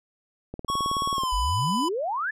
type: click train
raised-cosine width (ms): 2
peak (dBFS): -21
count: 14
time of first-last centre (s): 0.54-1.235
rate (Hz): 18.7
type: tone with pitch glide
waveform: square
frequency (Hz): 1108.7 to 999.2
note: C#6 to B5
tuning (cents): 0 to +20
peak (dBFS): -25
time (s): 0.68-1.89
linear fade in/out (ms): 10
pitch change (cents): -180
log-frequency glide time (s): 1.14-1.32
type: exponential sweep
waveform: sine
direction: up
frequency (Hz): 41.71 to 1793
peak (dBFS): -25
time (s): 1.32-2.31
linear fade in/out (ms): 10
effects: low-pass 11000 Hz 12 dB/octave